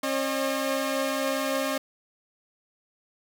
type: tone cluster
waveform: sawtooth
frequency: 269.2 / 542 / 607 Hz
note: C4 / C#5 / D#5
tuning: +49 / -39 / -43 cents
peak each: -26 dBFS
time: 0.03-1.78 s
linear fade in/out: 5 ms
effects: none